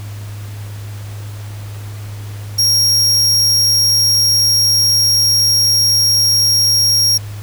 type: tone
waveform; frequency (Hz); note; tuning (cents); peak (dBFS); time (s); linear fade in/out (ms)
40% pulse; 5588; F8; 0; -9; 2.58-7.18; 10
effects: added 103 Hz sine -25 dBFS peak until 7.42 s + pink hiss -38 dBFS RMS until 7.42 s